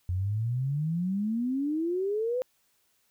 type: exponential sweep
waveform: sine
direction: up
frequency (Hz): 87.31 to 516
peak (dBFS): -26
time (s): 0.09-2.42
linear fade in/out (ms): 0
effects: white hiss -70 dBFS RMS until 3.1 s